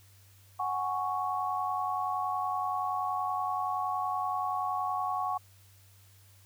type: chord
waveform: sine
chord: F# suspended second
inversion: none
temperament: equal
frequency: 740 / 830.6 / 1108.7 Hz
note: F#5 / G#5 / C#6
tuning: 0 / 0 / 0 cents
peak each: -33 / -36 / -32 dBFS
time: 0.59-5.38 s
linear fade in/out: 10 ms
effects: added 97 Hz sine -57 dBFS peak until 6.45 s + white hiss -62 dBFS RMS until 6.45 s